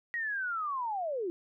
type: linear sweep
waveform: sine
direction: down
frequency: 1911 to 329.6 Hz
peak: -31 dBFS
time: 0.14-1.3 s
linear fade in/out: 0 ms
effects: none